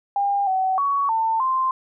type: tone with pitch steps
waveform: sine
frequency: 803 / 756 / 1121 / 896 / 1045 Hz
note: G5 / F#5 / C#6 / A5 / C6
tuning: +41 / +37 / +19 / +31 / -2 cents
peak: -18 dBFS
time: 0.16-1.71 s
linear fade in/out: 2 ms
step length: 310 ms
effects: none